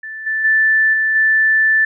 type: tone with level steps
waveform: sine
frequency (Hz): 1760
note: A6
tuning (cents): 0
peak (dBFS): -26 / -16 / -10 / -13 / -10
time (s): 0.03-1.85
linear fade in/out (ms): 5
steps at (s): 0.26 / 0.44 / 0.93 / 1.15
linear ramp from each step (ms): 10
effects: none